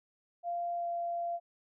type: tone with pitch glide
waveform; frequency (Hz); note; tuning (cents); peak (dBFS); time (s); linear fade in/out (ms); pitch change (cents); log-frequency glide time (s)
sine; 693 to 688.2; F5 to F5; -14 to -26; -32; 0.43-1.4; 50; -12; 0.76-0.87
effects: none

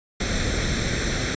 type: noise with comb filter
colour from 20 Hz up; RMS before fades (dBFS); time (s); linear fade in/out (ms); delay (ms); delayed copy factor
pink; -24; 0.2-1.35; 5; 0.52; +0.7
effects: resampled to 16000 Hz

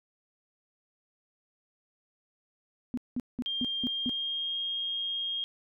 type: tone bursts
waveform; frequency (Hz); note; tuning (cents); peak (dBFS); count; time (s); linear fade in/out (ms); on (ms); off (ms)
sine; 246.9; B3; 0; -28; 6; 2.94-4.094; 0; 34; 190
type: tone with pitch glide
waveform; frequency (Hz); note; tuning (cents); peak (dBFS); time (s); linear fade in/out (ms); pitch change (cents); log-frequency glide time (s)
sine; 3200 to 3241; G7 to G#7; +35 to -43; -30; 3.46-5.44; 0; +22; 3.81-4.6
effects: none

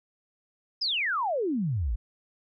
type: exponential sweep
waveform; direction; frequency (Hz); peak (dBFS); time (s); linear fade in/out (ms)
sine; down; 5300 to 48.05; -25; 0.81-1.96; 10
effects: none

